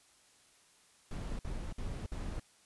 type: noise bursts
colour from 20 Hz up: brown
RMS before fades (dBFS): -39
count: 4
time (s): 1.11-2.398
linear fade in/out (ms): 2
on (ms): 280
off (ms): 56
effects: white hiss -65 dBFS RMS until 2.65 s + resampled to 24000 Hz